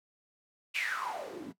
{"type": "noise with band-pass filter sweep", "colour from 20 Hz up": "white", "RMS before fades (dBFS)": -37, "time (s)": [0.74, 1.53], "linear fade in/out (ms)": 20, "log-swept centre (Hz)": [2700, 220], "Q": 8.2, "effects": ["noise-tail reverb RT60 0.1 s tail -17 dB re dry"]}